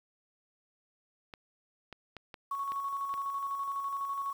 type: clicks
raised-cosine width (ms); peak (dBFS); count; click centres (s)
0.3; -28; 6; 1.338 / 1.927 / 2.167 / 2.342 / 2.72 / 3.14
type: tone with tremolo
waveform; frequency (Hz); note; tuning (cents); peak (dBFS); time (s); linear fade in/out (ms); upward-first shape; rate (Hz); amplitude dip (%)
sine; 1108.7; C#6; 0; -31; 2.51-4.33; 5; square; 12; 35
effects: 9-bit

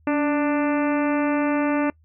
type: harmonic tone with a mistuned harmonic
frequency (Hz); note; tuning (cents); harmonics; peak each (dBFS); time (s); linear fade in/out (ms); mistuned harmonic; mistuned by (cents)
295.3; D4; +10; 1 / 2 / 3 / 4 / 5 / 6 / 7 / 8 / 9; -20 / -26 / -30 / -32 / -34 / -36 / -37 / -38 / -39; 0.07-1.9; 2; 1; -46
effects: noise-tail reverb RT60 0.1 s tail -25 dB re dry + added 79 Hz sine -54 dBFS peak until 2.04 s

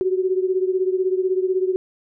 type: beating tone pair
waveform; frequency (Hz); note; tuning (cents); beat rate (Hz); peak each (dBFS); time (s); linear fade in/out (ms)
sine; 370 / 386; F#4 / G4; 0 / -27; 16; -19 / -23; 0.01-1.76; 0
effects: none

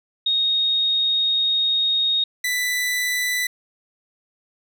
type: tone pair in turn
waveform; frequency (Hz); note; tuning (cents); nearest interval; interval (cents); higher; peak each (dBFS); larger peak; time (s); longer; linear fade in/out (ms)
sine / sawtooth; 3729 / 1985.7; A#7 / B6; 0 / +9; major seventh; 1091; first; -17; neither; 0.26-2.24 / 2.44-3.47; first; 5
effects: none

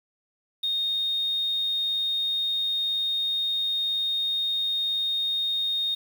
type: tone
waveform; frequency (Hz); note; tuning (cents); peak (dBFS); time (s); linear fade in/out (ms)
triangle; 3699; A#7; -14; -20; 0.63-5.95; 10
effects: tanh soft clip ceiling -22 dBFS + 8-bit

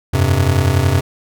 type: chord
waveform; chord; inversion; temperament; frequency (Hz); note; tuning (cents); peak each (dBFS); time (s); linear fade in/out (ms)
square; F suspended second; none; just; 87.31 / 98.22 / 130.96; F2 / G2 / C3; 0 / +4 / +2; -17; 0.13-1.01; 10
effects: none

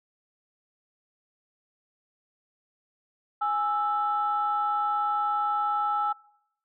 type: tone pair together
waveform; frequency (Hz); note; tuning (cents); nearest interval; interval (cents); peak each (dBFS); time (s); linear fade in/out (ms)
sine; 830.6 / 1318.5; G#5 / E6; 0 / 0; minor sixth; 800; -26; 3.41-6.13; 10
effects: noise-tail reverb RT60 0.8 s tail -25 dB re dry + tanh soft clip ceiling -16 dBFS

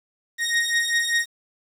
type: beating tone pair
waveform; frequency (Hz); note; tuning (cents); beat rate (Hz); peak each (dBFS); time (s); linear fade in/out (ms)
sawtooth; 1864.7 / 1869.8; A#6 / A#6; 0 / +5; 5.1; -19 / -20; 0.38-1.26; 50
effects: low-pass 10000 Hz 12 dB/octave + 8-bit

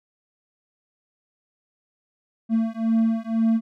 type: beating tone pair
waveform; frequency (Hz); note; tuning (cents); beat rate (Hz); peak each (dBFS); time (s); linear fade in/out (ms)
triangle; 224.4 / 226.4; A3 / A3; +34 / +50; 2; -20; 2.49-3.61; 50
effects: none

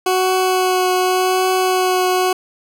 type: tone with vibrato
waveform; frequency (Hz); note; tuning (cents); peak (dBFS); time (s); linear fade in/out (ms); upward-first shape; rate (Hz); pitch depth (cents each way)
20% pulse; 370; F#4; 0; -9; 0.06-2.33; 5; triangle; 0.87; 14
effects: none

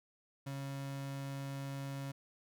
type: tone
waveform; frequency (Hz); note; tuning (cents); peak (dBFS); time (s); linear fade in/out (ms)
35% pulse; 137.8; C#3; -10; -38; 0.46-2.12; 10
effects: none

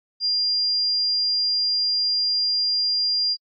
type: tone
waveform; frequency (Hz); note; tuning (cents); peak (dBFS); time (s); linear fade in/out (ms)
sine; 4800; D8; +37; -19; 0.2-3.37; 50
effects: AAC 32 kbps

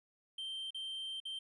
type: tone with dropouts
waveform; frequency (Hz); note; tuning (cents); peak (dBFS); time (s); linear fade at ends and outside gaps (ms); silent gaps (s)
triangle; 3136; G7; 0; -38; 0.38-1.39; 5; 0.706-0.745 / 1.202-1.252
effects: resampled to 24000 Hz

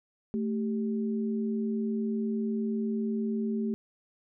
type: tone pair together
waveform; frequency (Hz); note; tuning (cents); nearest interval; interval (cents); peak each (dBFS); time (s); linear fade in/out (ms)
sine; 220 / 391.7; A3 / G4; 0 / -1; minor seventh; 999; -28 / -35; 0.34-3.74; 0
effects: none

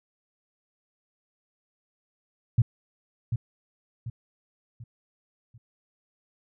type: tone with echo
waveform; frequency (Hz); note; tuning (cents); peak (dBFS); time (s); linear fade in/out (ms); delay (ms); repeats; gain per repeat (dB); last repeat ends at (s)
sine; 116.54; A#2; 0; -15; 2.58-2.62; 5; 740; 4; -8; 5.58
effects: none

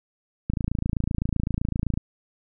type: click train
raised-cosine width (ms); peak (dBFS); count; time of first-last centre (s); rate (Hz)
5; -12; 42; 0.5-1.975; 27.8
effects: none

